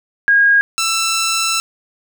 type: tone pair in turn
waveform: sine / 10% pulse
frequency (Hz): 1633 / 1332.6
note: G#6 / E6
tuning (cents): -30 / +18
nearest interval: major third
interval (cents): 352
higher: first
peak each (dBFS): -8 / -7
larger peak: second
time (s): 0.28-0.61 / 0.78-1.6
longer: second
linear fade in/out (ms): 0
effects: none